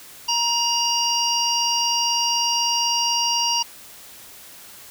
harmonic tone, 944 Hz, A#5, 22 cents sharp, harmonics 1 / 3 / 5 / 6, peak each -24 / -24 / -24 / -24 dBFS, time 0.28-3.63 s, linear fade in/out 10 ms, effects white hiss -43 dBFS RMS until 4.9 s

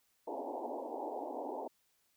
white band-pass noise, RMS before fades -41 dBFS, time 0.27-1.68 s, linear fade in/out 5 ms, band 250 to 930 Hz, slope 96 dB/octave, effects white hiss -75 dBFS RMS until 2.16 s

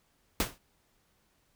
pink noise with exponential decay, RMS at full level -25 dBFS, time 0.4-0.58 s, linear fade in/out 0 ms, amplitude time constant 38 ms, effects pink hiss -71 dBFS RMS until 1.55 s

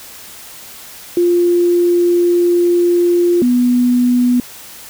sine tone pair in turn, 349.2 / 246.1 Hz, F4 / B3, 0 / -6 cents, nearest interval tritone, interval 606 cents, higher first, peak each -9 dBFS, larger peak neither, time 1.17-3.42 / 3.42-4.4 s, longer first, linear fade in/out 2 ms, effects white hiss -35 dBFS RMS until 4.89 s

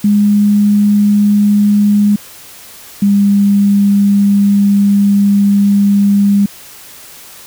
sine tone pair in turn, 205.9 / 201.2 Hz, G#3 / G3, -15 / +45 cents, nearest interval unison, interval 40 cents, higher first, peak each -6 dBFS, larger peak neither, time 0.04-2.16 / 3.02-6.46 s, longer second, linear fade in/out 5 ms, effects white hiss -35 dBFS RMS until 7.46 s

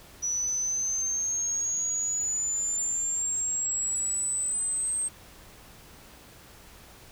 sine linear sweep, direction up, 5880 to 8370 Hz, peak -26 dBFS, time 0.22-5.09 s, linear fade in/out 20 ms, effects added 60 Hz sine -60 dBFS peak until 7.11 s + pink hiss -51 dBFS RMS until 7.11 s

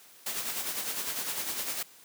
white noise with tremolo, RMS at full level -32 dBFS, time 0.26-1.83 s, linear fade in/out 5 ms, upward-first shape sine, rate 9.9 Hz, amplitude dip 50%, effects white hiss -55 dBFS RMS until 2.04 s + high-pass 150 Hz 12 dB/octave

